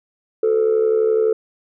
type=tone with amplitude modulation; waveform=sine; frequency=440 Hz; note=A4; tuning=in tune; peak=-9 dBFS; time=0.43-1.33 s; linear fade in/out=5 ms; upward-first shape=sine; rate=71.8 Hz; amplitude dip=75%; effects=tanh soft clip ceiling -9 dBFS